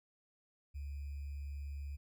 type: tone with sample-and-hold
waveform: sine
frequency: 70.9 Hz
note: C#2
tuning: 40 cents sharp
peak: -40 dBFS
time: 0.74-1.97 s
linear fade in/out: 20 ms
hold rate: 2450 Hz
effects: none